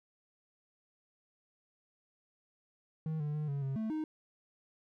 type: tone with pitch steps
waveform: triangle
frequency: 158 / 148.5 / 151.5 / 140.6 / 135.2 / 219.9 / 310.7 Hz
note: D#3 / D3 / D#3 / C#3 / C#3 / A3 / D#4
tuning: +27 / +20 / -46 / +25 / -43 / -1 / -2 cents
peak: -31 dBFS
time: 3.06-4.04 s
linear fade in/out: 2 ms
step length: 140 ms
effects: none